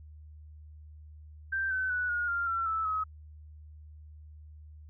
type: tone with pitch steps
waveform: sine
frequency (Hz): 1568 / 1522.5 / 1478.3 / 1435.4 / 1393.7 / 1353.2 / 1314 / 1275.8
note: G6 / F#6 / F#6 / F6 / F6 / E6 / E6 / D#6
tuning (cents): 0 / +49 / -2 / +47 / -4 / +45 / -6 / +43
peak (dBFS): -28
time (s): 1.52-3.04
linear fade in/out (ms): 10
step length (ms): 190
effects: added 76 Hz sine -47 dBFS peak until 4.89 s